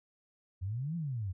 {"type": "exponential two-way sweep", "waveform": "sine", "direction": "up then down", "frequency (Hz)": [87.31, 175, 87.31], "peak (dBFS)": -33, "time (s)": [0.61, 1.33], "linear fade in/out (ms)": 20, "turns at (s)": 0.96, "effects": []}